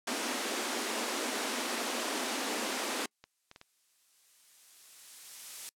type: high-pass noise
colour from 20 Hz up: pink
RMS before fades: -34 dBFS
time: 0.07-3.06 s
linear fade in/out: 5 ms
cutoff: 220 Hz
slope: 96 dB/octave
type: clicks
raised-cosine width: 0.2 ms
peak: -32 dBFS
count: 8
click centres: 1.457 / 2.245 / 2.568 / 2.931 / 3.24 / 3.514 / 3.561 / 3.614 s
type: noise with exponential growth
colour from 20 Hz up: blue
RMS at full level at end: -38 dBFS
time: 3.11-5.69 s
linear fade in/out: 0 ms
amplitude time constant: 560 ms
effects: noise-tail reverb RT60 0.1 s tail -26 dB re dry + low-pass 10000 Hz 12 dB/octave